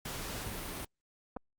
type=noise; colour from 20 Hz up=pink; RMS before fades=-40 dBFS; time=0.05-0.85 s; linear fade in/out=5 ms
type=clicks; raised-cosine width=1 ms; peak=-26 dBFS; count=2; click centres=1.365 / 1.369 s
effects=Opus 48 kbps